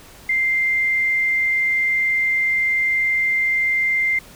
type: tone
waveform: sine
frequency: 2093 Hz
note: C7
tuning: in tune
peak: -16 dBFS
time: 0.29-4.19 s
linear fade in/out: 5 ms
effects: pink hiss -44 dBFS RMS until 4.35 s